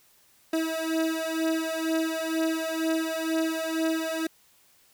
30% pulse beating tone pair, 321.4 / 323.5 Hz, E4 / E4, -44 / -32 cents, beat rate 2.1 Hz, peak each -26 dBFS, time 0.53-4.27 s, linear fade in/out 5 ms, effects white hiss -61 dBFS RMS until 4.93 s

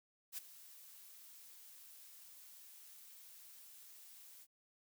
blue noise with ADSR envelope, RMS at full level -42 dBFS, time 0.32-4.47 s, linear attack 55 ms, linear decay 17 ms, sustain -16 dB, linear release 50 ms, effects none

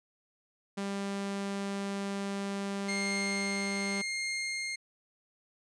sawtooth tone, 198.4 Hz, G3, 21 cents sharp, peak -29 dBFS, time 0.77-4.02 s, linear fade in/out 10 ms
sawtooth tone with tremolo, 2124 Hz, C7, 25 cents sharp, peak -28 dBFS, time 2.88-4.76 s, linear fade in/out 10 ms, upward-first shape triangle, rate 0.89 Hz, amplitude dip 30%
effects resampled to 22050 Hz

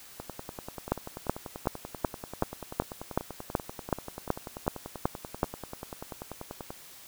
two click trains, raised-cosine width 1 ms, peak -10 / -23 dBFS, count 13 / 68, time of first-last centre 0.92-5.431 / 0.2-6.705 s, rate 2.66 / 10.3 Hz, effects white hiss -50 dBFS RMS until 7.07 s

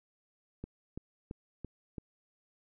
click train, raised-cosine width 3 ms, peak -27 dBFS, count 5, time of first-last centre 0.64-1.982 s, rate 2.98 Hz, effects none

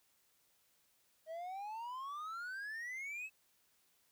triangle exponential sweep, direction up, 628 to 2631 Hz, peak -40 dBFS, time 1.26-3.3 s, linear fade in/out 50 ms, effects white hiss -74 dBFS RMS until 4.11 s

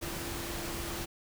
sine tone in noise, 340 Hz, F4, 46 cents flat, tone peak -43 dBFS, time 0.01-1.06 s, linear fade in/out 20 ms, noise pink, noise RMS -38 dBFS, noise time 0.01-1.06 s, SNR -8 dB, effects none

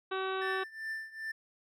harmonic tone, 380.4 Hz, F#4, 48 cents sharp, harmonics 1 / 2 / 3 / 4 / 5 / 6 / 7 / 8 / 9 / 10, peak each -35 / -41 / -38 / -40 / -51 / -52 / -48 / -52 / -54 / -46 dBFS, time 0.11-0.64 s, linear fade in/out 10 ms
triangle tone with tremolo, 1776 Hz, A6, 16 cents sharp, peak -32 dBFS, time 0.41-1.32 s, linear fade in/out 10 ms, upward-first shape triangle, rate 2.5 Hz, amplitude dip 90%
effects none

